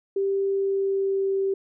sine tone with pitch glide, 392.5 to 388.9 Hz, G4 to G4, +2 to -14 cents, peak -21 dBFS, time 0.16-1.54 s, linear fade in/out 5 ms, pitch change -16 cents, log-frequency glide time 0.48-1.34 s, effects none

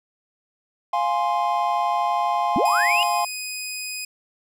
triangle chord, F minor, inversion none, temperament equal, 698.5 / 830.6 / 1046.5 Hz, F5 / Ab5 / C6, 0 / 0 / 0 cents, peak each -22 dBFS, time 0.93-3.25 s, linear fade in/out 5 ms
sine linear sweep, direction up, 182.8 to 2963 Hz, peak -19 dBFS, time 2.56-3.03 s, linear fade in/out 0 ms
15% pulse tone, 2500 Hz, D#7, 8 cents sharp, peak -22 dBFS, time 2.65-4.05 s, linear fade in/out 5 ms
effects none

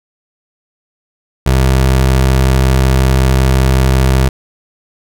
25% pulse tone with vibrato, 65.41 Hz, C2, in tune, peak -4 dBFS, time 1.46-4.29 s, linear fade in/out 5 ms, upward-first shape sine, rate 13 Hz, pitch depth 10 cents each way, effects none

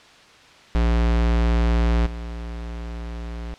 square tone with level steps, 57.9 Hz, A#1, 11 cents flat, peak -17 / -30 dBFS, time 0.75-3.54 s, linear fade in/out 0 ms, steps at 2.06 s, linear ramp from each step 5 ms, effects white hiss -48 dBFS RMS until 3.58 s + low-pass 4000 Hz 12 dB/octave

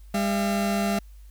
40% pulse tone pair together, 201.1 / 678.2 Hz, G3 / E5, +44 / +49 cents, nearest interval octave + major sixth, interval 2105 cents, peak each -23 / -27 dBFS, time 0.14-0.99 s, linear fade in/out 5 ms, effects added 50 Hz sine -43 dBFS peak until 1.3 s + white hiss -63 dBFS RMS until 1.3 s

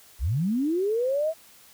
sine linear sweep, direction up, 45.76 to 659.3 Hz, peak -22 dBFS, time 0.19-1.34 s, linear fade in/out 50 ms, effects white hiss -53 dBFS RMS until 1.73 s

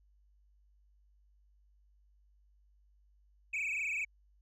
sine tone with frequency modulation, 2424 Hz, D#7, 46 cents flat, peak -30 dBFS, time 3.53-4.05 s, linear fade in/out 10 ms, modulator 24.4 Hz, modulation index 7.6, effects tanh soft clip ceiling -32 dBFS + added 50 Hz sine -64 dBFS peak until 4.41 s

